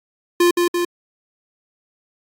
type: tone with echo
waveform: square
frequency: 349.2 Hz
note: F4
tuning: in tune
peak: -12 dBFS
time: 0.4-0.51 s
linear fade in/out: 5 ms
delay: 170 ms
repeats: 2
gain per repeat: -3 dB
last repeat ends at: 0.85 s
effects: AAC 64 kbps